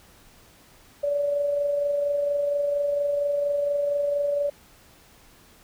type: tone with amplitude modulation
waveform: sine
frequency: 575 Hz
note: D5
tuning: 37 cents flat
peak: -20 dBFS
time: 1.03-4.5 s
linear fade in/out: 10 ms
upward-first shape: sine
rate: 24.3 Hz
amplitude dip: 35%
effects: pink hiss -54 dBFS RMS until 5.63 s